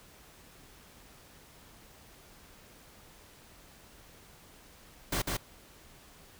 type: noise with echo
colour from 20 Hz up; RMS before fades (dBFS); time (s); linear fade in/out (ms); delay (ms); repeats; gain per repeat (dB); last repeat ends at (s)
pink; -31; 5.12-5.22; 5; 150; 1; -2; 5.37
effects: pink hiss -56 dBFS RMS until 6.39 s